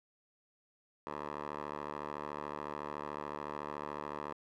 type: tone with band-pass filter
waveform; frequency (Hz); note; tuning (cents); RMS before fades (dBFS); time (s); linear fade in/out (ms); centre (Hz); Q
10% pulse; 73.8; D2; +9; -42; 1.07-4.33; 0; 890; 1.8
effects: none